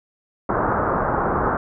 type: low-pass noise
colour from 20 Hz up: white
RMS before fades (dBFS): -21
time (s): 0.49-1.57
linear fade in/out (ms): 2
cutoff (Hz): 1400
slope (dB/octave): 48
effects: none